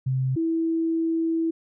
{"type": "tone pair in turn", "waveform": "sine", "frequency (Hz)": [130.81, 327.5], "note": ["C3", "E4"], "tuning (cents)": [0, -11], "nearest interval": "octave + major third", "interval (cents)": 1589, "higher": "second", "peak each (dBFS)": [-21, -21], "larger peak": "neither", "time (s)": [[0.06, 0.36], [0.36, 1.51]], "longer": "second", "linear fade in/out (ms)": 10, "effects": []}